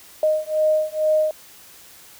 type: beating tone pair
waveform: sine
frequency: 618 / 620.2 Hz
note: D#5 / D#5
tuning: -12 / -6 cents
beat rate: 2.2 Hz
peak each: -20 dBFS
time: 0.23-1.31 s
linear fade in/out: 2 ms
effects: white hiss -46 dBFS RMS until 2.19 s